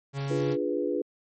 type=tone; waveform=45% pulse; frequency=138.59 Hz; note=C#3; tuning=in tune; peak=-29 dBFS; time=0.13-0.57 s; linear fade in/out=50 ms
type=chord; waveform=sine; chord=D diminished seventh; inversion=none; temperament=equal; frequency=293.7 / 349.2 / 415.3 / 493.9 Hz; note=D4 / F4 / Ab4 / Cb5; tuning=0 / 0 / 0 / 0 cents; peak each=-31 dBFS; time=0.3-1.02 s; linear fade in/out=5 ms
effects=MP3 32 kbps